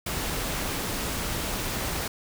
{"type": "noise", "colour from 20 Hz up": "pink", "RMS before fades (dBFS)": -30, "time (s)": [0.06, 2.08], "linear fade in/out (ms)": 5, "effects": []}